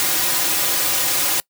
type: noise with comb filter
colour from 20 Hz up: white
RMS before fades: -19 dBFS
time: 0-1.4 s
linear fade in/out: 0 ms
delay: 4.5 ms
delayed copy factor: -1
effects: noise-tail reverb RT60 0.1 s tail -24 dB re dry + high-pass 150 Hz 12 dB/octave